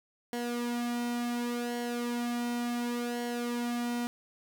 sawtooth tone with flanger, 240 Hz, B3, 49 cents flat, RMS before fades -33 dBFS, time 0.33-4.07 s, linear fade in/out 0 ms, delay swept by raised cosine 0.8 to 2.4 ms, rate 0.69 Hz, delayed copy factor -0.65, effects none

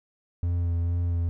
triangle tone with vibrato, 86 Hz, F2, 26 cents flat, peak -21 dBFS, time 0.43-1.29 s, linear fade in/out 0 ms, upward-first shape sine, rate 2.2 Hz, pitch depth 20 cents each way, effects none

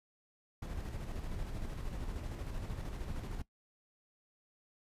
brown noise with tremolo, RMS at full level -39 dBFS, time 0.62-3.42 s, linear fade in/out 5 ms, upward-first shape square, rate 13 Hz, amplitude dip 35%, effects noise-tail reverb RT60 0.1 s tail -18 dB re dry + resampled to 32000 Hz

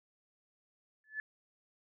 sine tone with exponential growth, 1732 Hz, A6, 28 cents flat, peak -32 dBFS, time 1.04-1.2 s, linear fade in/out 1 ms, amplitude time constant 33 ms, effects none

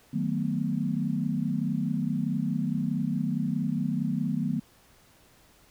sine chord, B dominant seventh, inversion first, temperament just, 154.34 / 185.21 / 222.2 / 246.9 Hz, D#3 / F#3 / A3 / B3, -14 / +2 / +17 / 0 cents, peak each -31 dBFS, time 0.13-4.6 s, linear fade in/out 10 ms, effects pink hiss -59 dBFS RMS until 5.7 s

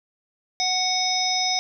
harmonic tone, 740 Hz, F#5, in tune, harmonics 1 / 3 / 5 / 7 / 8, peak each -26 / -29 / -28 / -24 / -30 dBFS, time 0.6-1.59 s, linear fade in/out 0 ms, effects none

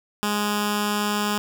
10% pulse tone with notch filter, 207.7 Hz, G#3, in tune, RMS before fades -24 dBFS, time 0.23-1.38 s, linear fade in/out 0 ms, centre 550 Hz, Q 1, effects none

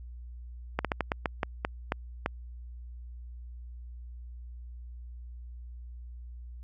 slowing click train, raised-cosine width 0.5 ms, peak -12 dBFS, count 10, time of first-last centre 0.79-2.261 s, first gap 57 ms, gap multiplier 1.25, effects added 60 Hz sine -41 dBFS peak until 6.63 s + AAC 64 kbps

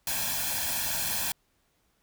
white noise with comb filter, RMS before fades -30 dBFS, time 0.07-1.32 s, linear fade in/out 2 ms, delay 1.2 ms, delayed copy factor +0.75, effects pink hiss -71 dBFS RMS until 2.02 s

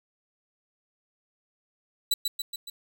sawtooth tone with echo, 3951 Hz, B7, in tune, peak -18 dBFS, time 2.11-2.14 s, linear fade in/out 5 ms, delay 140 ms, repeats 4, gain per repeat -4 dB, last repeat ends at 2.7 s, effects none

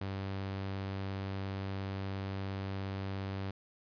sawtooth tone, 97.1 Hz, G2, 16 cents flat, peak -32 dBFS, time 0.01-3.51 s, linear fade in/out 5 ms, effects resampled to 11025 Hz

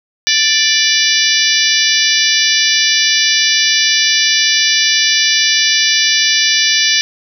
harmonic tone with a mistuned harmonic, 587.3 Hz, D5, in tune, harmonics 3 / 4 / 5 / 6 / 7 / 8 / 9 / 10, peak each -18 / -18 / -18 / -18 / -18 / -18 / -18 / -18 dBFS, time 0.27-7.01 s, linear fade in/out 0 ms, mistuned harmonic 7, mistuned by -46 cents, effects 7-bit

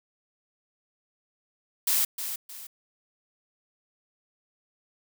blue noise with echo, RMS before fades -24 dBFS, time 1.87-2.05 s, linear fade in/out 5 ms, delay 310 ms, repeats 2, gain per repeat -9 dB, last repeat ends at 2.67 s, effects none

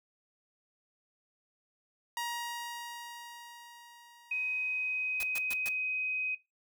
sawtooth tone with exponential decay, 947 Hz, A#5, 27 cents sharp, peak -29 dBFS, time 2.17-5.81 s, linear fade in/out 1 ms, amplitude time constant 790 ms
sine tone, 2518 Hz, D#7, 20 cents sharp, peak -30 dBFS, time 4.31-6.35 s, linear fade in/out 5 ms
white noise bursts, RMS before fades -39 dBFS, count 4, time 5.2-5.688 s, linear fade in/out 2 ms, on 32 ms, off 120 ms
effects noise-tail reverb RT60 0.2 s tail -20 dB re dry

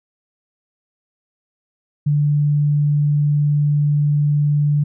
sine tone, 146.83 Hz, D3, in tune, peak -13 dBFS, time 2.06-4.84 s, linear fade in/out 10 ms, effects none

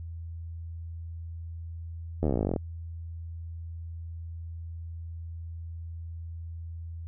slowing click train, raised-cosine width 2 ms, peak -14 dBFS, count 20, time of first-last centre 2.23-2.562 s, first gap 12 ms, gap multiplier 1.04, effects added 83 Hz sine -36 dBFS peak until 7.07 s

